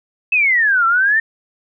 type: exponential two-way sweep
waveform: sine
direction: down then up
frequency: 2637 to 1331 to 1836 Hz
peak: -11 dBFS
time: 0.32-1.2 s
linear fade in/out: 5 ms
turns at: 0.86 s
effects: none